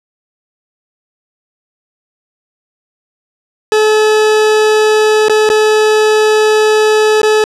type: tone with dropouts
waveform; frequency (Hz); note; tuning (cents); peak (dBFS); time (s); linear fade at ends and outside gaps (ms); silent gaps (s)
40% pulse; 429.9; A4; -40; -6; 3.72-7.44; 1; 5.284-5.296 / 5.491-5.5 / 7.217-7.231
effects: low-pass 8000 Hz 12 dB/octave